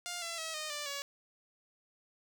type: tone with pitch steps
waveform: 5% pulse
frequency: 704 / 673.4 / 644.1 / 616.1 / 589.3 / 563.6 Hz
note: F5 / E5 / E5 / D#5 / D5 / C#5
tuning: +14 / +37 / -40 / -17 / +6 / +29 cents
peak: -26 dBFS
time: 0.06-1.02 s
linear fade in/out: 0 ms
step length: 160 ms
effects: none